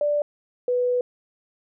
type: tone pair in turn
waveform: sine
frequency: 587.3 / 493.9 Hz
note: D5 / B4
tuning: 0 / 0 cents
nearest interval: minor third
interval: 300 cents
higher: first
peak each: -19 dBFS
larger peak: neither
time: 0.01-0.22 / 0.68-1.01 s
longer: second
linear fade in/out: 2 ms
effects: none